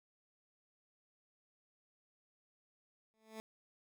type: tone with exponential growth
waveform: 15% pulse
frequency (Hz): 220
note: A3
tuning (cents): 0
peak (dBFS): -36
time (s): 3.14-3.4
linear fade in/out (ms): 0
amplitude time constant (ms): 56
effects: none